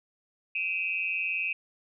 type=tone with amplitude modulation; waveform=sine; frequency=2539 Hz; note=D#7; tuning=34 cents sharp; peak=-23 dBFS; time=0.55-1.53 s; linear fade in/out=5 ms; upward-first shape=sine; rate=180 Hz; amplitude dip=100%; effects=none